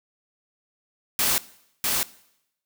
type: noise with echo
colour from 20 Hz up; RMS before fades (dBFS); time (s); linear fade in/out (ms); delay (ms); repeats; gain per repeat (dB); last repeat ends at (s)
white; -22; 1.19-1.38; 0; 650; 1; -2; 2.03
effects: noise-tail reverb RT60 0.8 s tail -20 dB re dry